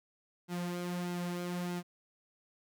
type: tone with flanger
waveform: sawtooth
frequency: 176.5 Hz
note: F3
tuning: 19 cents sharp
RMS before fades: -37 dBFS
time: 0.48-1.83 s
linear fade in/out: 50 ms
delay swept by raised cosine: 1.7 to 4.6 ms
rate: 1.6 Hz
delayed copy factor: -0.55
effects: none